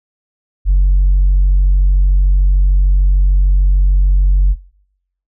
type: tone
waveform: sine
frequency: 46.72 Hz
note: F#1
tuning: 18 cents sharp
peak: -5 dBFS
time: 0.65-4.56 s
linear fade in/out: 50 ms
effects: noise-tail reverb RT60 0.8 s tail -25 dB re dry + tanh soft clip ceiling -5 dBFS